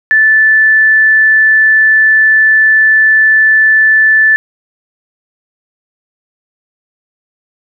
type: tone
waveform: sine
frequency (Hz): 1753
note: A6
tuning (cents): -7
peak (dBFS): -4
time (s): 0.11-4.36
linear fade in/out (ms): 0
effects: none